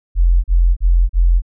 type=tone bursts; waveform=sine; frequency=43.3 Hz; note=F1; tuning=14 cents flat; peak=-8 dBFS; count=4; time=0.15-1.421 s; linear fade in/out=50 ms; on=290 ms; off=37 ms; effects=none